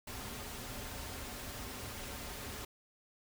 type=noise with comb filter; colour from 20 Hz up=pink; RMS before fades=-44 dBFS; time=0.07-2.65 s; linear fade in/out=5 ms; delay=6.1 ms; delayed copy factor=-0.5; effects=none